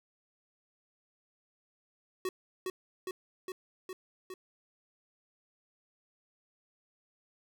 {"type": "tone with echo", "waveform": "square", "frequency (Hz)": 372, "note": "F#4", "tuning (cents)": 9, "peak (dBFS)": -32, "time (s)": [2.25, 2.29], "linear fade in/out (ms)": 2, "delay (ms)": 410, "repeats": 5, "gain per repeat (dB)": -2, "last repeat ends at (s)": 4.34, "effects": []}